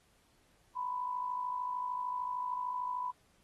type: tone with amplitude modulation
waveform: sine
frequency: 994 Hz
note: B5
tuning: 11 cents sharp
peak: -31 dBFS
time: 0.75-3.12 s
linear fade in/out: 20 ms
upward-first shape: sine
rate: 53.3 Hz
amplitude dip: 60%
effects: pink hiss -70 dBFS RMS until 3.43 s + AAC 32 kbps